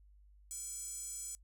square tone with high-pass filter, 466.2 Hz, A#4, in tune, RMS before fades -44 dBFS, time 0.51-1.35 s, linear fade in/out 0 ms, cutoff 7700 Hz, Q 6.6, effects noise-tail reverb RT60 0.1 s tail -23 dB re dry + added 50 Hz sine -59 dBFS peak until 1.43 s

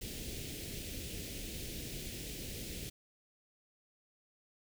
pink band-stop noise, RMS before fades -43 dBFS, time 0.01-2.9 s, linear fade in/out 10 ms, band 500 to 2300 Hz, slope 24 dB/octave, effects none

